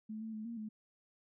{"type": "tone with pitch steps", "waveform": "sine", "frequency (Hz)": [216.9, 222, 216.1, 232.9, 215.5], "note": ["A3", "A3", "A3", "A#3", "A3"], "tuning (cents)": [-25, 16, -31, -1, -36], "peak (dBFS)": -40, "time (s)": [0.09, 0.69], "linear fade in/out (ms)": 10, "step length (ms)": 120, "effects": []}